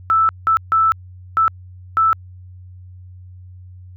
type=tone bursts at uneven times; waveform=sine; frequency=1318.5 Hz; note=E6; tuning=in tune; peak=-11 dBFS; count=5; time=0.1-0.29 / 0.47-0.57 / 0.72-0.92 / 1.37-1.48 / 1.97-2.13 s; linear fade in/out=0 ms; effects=added 91 Hz sine -36 dBFS peak until 3.96 s